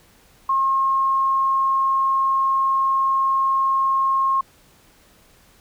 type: tone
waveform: sine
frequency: 1075 Hz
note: C6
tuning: 47 cents sharp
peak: -16 dBFS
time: 0.49-4.41 s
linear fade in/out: 5 ms
effects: pink hiss -54 dBFS RMS until 5.6 s